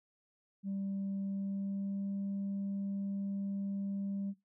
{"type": "tone with pitch glide", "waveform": "sine", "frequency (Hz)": [196, 197.82], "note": ["G3", "G3"], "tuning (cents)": [0, 16], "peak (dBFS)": -33, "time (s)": [0.63, 4.34], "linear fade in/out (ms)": 50, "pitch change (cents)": 16, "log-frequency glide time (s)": [1.22, 2.1], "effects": ["noise-tail reverb RT60 0.2 s tail -18 dB re dry", "tanh soft clip ceiling -32 dBFS"]}